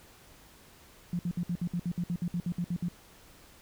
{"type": "tone bursts", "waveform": "sine", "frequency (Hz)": 174.3, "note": "F3", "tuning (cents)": -3, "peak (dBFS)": -28, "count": 15, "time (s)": [1.13, 2.885], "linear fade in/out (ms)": 2, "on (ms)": 61, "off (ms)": 60, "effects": ["pink hiss -56 dBFS RMS until 3.61 s"]}